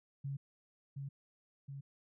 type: tone with echo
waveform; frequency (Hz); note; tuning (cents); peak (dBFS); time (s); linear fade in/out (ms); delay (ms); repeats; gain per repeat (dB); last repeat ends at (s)
sine; 138.59; C#3; 0; -37; 0.24-0.37; 10; 720; 2; -3; 1.81
effects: none